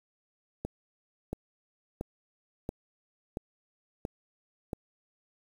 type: click train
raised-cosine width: 2 ms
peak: -20 dBFS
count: 7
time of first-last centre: 0.65-4.732 s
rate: 1.47 Hz
effects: 8-bit